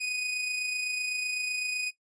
sawtooth tone with amplitude modulation, 2489 Hz, D#7, in tune, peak -24 dBFS, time 0-1.91 s, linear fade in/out 20 ms, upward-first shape sine, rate 27.9 Hz, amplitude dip 40%, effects noise-tail reverb RT60 0.1 s tail -17 dB re dry + resampled to 22050 Hz

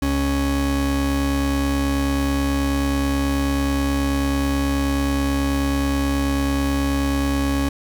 40% pulse tone pair together, 69.3 / 277.2 Hz, C#2 / C#4, 0 / 0 cents, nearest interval 2 octaves, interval 2400 cents, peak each -21 dBFS, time 0.02-7.69 s, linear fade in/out 5 ms, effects none

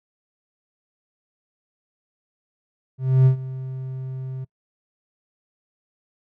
triangle tone with ADSR envelope, 130.81 Hz, C3, in tune, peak -8 dBFS, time 2.98-4.45 s, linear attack 280 ms, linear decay 100 ms, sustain -18 dB, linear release 14 ms, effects noise-tail reverb RT60 0.1 s tail -24 dB re dry

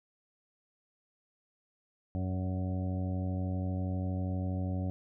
harmonic tone with a mistuned harmonic, 92.5 Hz, F#2, in tune, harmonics 1 / 2 / 3 / 4 / 5 / 6 / 7 / 8, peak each -32 / -37 / -40 / -53 / -53 / -46 / -53 / -49 dBFS, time 2.15-4.9 s, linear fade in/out 0 ms, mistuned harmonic 6, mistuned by +25 cents, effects none

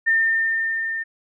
sine tone with level ramp, 1808 Hz, A6, 47 cents sharp, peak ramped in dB -14 to -24 dBFS, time 0.06-1.04 s, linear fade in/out 20 ms, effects none

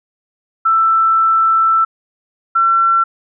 sine tone pair in turn, 1329 / 1349.9 Hz, E6 / E6, +14 / +41 cents, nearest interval unison, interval 27 cents, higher second, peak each -9 dBFS, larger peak neither, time 0.65-1.85 / 2.55-3.04 s, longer first, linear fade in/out 10 ms, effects none

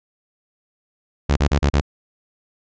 sawtooth tone bursts, 71.5 Hz, D2, 46 cents flat, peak -10 dBFS, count 5, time 1.29-1.811 s, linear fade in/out 10 ms, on 77 ms, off 34 ms, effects resampled to 16000 Hz

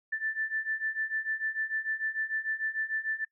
sine beating tone pair, 1760 / 1766.7 Hz, A6 / A6, 0 / +7 cents, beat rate 6.7 Hz, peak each -34 / -32 dBFS, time 0.12-3.25 s, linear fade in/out 10 ms, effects noise-tail reverb RT60 0.1 s tail -23 dB re dry

